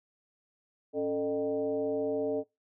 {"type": "tone with frequency modulation", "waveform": "sine", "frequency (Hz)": 442.7, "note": "A4", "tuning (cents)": 11, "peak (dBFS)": -27, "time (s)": [0.93, 2.44], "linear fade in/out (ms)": 50, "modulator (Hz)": 166, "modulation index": 1, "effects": ["noise-tail reverb RT60 0.2 s tail -20 dB re dry", "high-pass 150 Hz 12 dB/octave"]}